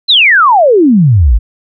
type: exponential sweep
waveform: sine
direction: down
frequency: 4200 to 47.18 Hz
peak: -3 dBFS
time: 0.08-1.39 s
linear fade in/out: 20 ms
effects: none